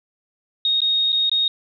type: tone with dropouts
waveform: sine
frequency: 3729 Hz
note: A#7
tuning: in tune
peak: -16 dBFS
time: 0.65-1.48 s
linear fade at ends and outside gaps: 2 ms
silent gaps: 0.805-0.817 / 1.121-1.127 / 1.296-1.315 s
effects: none